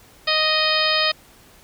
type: harmonic tone with a mistuned harmonic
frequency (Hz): 622.3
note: D#5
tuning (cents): 0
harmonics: 1 / 2 / 3 / 4 / 5 / 6 / 7 / 8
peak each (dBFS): -25 / -25 / -25 / -25 / -25 / -25 / -25 / -25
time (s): 0.27-1.12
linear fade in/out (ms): 10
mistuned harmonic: 7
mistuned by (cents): -18
effects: pink hiss -50 dBFS RMS until 1.63 s